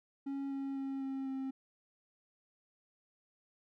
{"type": "tone with pitch steps", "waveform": "triangle", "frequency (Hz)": [275.8, 273.4, 271.1, 268.7, 266.4], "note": ["C#4", "C#4", "C#4", "C4", "C4"], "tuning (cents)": [-9, -24, -38, 46, 31], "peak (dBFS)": -34, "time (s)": [0.26, 1.51], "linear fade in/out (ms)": 10, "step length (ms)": 250, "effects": []}